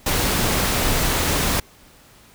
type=noise; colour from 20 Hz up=pink; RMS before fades=-20 dBFS; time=0.06-1.6 s; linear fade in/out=5 ms; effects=pink hiss -50 dBFS RMS until 2.34 s